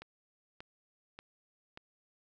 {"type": "click train", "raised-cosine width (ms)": 0.3, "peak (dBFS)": -30, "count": 4, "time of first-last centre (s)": [0.02, 1.774], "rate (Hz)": 1.71, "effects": []}